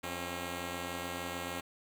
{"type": "tone pair together", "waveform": "5% pulse", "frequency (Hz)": [86.8, 270.1], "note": ["F2", "C#4"], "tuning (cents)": [-10, -45], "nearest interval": "octave + minor sixth", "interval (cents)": 1965, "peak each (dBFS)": [-29, -28], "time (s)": [0.03, 1.61], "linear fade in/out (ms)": 10, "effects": []}